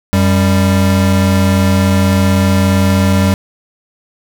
square tone pair together, 92.5 / 196 Hz, F#2 / G3, 0 / 0 cents, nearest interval octave + minor second, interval 1300 cents, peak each -12 dBFS, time 0.13-3.34 s, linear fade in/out 0 ms, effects none

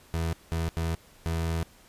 30% pulse tone bursts at uneven times, 82.41 Hz, E2, in tune, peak -24 dBFS, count 4, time 0.14-0.33 / 0.52-0.69 / 0.77-0.95 / 1.26-1.63 s, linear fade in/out 0 ms, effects pink hiss -56 dBFS RMS until 1.88 s + resampled to 32000 Hz

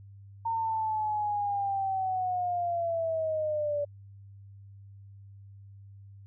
sine linear sweep, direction down, 916 to 576 Hz, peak -27 dBFS, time 0.45-3.85 s, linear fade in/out 10 ms, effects added 99 Hz sine -47 dBFS peak until 6.26 s

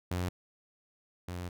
sawtooth tone pair in turn, 89.7 / 88.82 Hz, F2 / F2, +47 / +30 cents, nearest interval unison, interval 17 cents, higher first, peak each -27 / -33 dBFS, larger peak first, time 0.11-0.29 / 1.28-1.49 s, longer second, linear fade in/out 5 ms, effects none

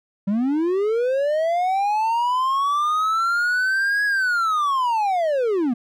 triangle linear two-way sweep, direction up then down, 190 to 1675 to 223.9 Hz, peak -16 dBFS, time 0.27-5.74 s, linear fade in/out 10 ms, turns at 4.05 s, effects none

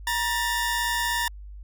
sawtooth tone pair together, 949 / 1781.2 Hz, A#5 / A6, +31 / +21 cents, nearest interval major seventh, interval 1090 cents, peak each -23 dBFS, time 0.07-1.28 s, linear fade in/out 2 ms, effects added 50 Hz sine -38 dBFS peak until 1.63 s

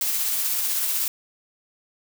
blue noise with tremolo, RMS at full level -23 dBFS, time 0.01-1.08 s, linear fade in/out 2 ms, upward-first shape triangle, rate 16 Hz, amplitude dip 30%, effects none

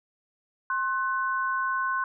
sine tone pair together, 1061.3 / 1500 Hz, C6 / F#6, +24 / +23 cents, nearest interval tritone, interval 599 cents, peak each -27 / -28 dBFS, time 0.7-2.04 s, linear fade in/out 2 ms, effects none

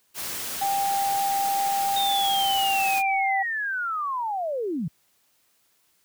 white noise, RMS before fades -32 dBFS, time 0.14-3.03 s, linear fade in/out 50 ms
sine tone with pitch glide, 793 to 778.5 Hz, G5 to G5, +20 to -12 cents, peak -22 dBFS, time 0.61-3.43 s, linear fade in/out 10 ms, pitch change -32 cents, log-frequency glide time 2.09-2.88 s
sine linear sweep, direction down, 3706 to 140 Hz, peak -25 dBFS, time 1.96-4.88 s, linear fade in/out 5 ms
effects white hiss -66 dBFS RMS until 6.04 s + high-pass 60 Hz 12 dB/octave

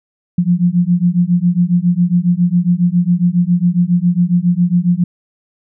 sine beating tone pair, 172.3 / 179.6 Hz, F3 / F3, -23 / +49 cents, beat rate 7.3 Hz, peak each -13 dBFS, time 0.38-5.04 s, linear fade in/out 5 ms, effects none

